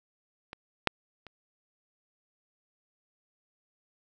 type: clicks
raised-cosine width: 0.3 ms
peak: -24 / -6 / -30 dBFS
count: 3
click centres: 0.531 / 0.873 / 1.267 s
effects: none